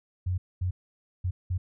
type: tone bursts at uneven times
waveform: sine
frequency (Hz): 91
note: F#2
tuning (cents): -28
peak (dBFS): -25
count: 4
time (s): 0.26-0.38 / 0.61-0.71 / 1.24-1.31 / 1.5-1.58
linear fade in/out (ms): 10
effects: none